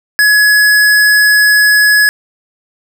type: tone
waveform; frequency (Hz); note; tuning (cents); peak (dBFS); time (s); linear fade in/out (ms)
square; 1689; G#6; +29; -6; 0.19-2.09; 0
effects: none